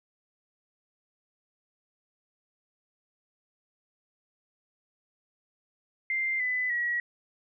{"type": "tone with pitch steps", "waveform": "sine", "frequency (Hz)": [2093, 2003, 1917.1], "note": ["C7", "B6", "A#6"], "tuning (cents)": [0, 24, 48], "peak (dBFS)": -26, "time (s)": [6.1, 7], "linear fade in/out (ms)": 2, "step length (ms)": 300, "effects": []}